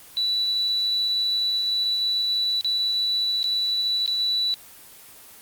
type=tone with dropouts; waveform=sine; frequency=3953 Hz; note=B7; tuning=1 cent sharp; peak=-20 dBFS; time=0.17-4.54 s; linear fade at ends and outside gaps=0 ms; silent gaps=2.61-2.646 / 3.429-3.441 / 4.061-4.077 s; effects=white hiss -46 dBFS RMS until 5.41 s + Opus 24 kbps